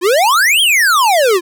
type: exponential two-way sweep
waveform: square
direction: up then down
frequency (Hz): 332.6 to 3322 to 332.6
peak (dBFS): -9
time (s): 0.01-1.41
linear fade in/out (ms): 50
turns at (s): 0.61
effects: none